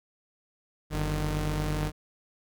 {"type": "tone pair together", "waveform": "sawtooth", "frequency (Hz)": [47.83, 152.1], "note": ["G1", "D#3"], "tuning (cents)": [-42, -39], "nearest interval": "octave + minor sixth", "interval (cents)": 2003, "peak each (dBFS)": -26, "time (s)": [0.9, 1.92], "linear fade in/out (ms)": 50, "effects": []}